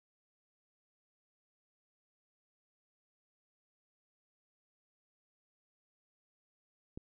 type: click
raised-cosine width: 3 ms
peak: -30 dBFS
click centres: 6.975 s
effects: none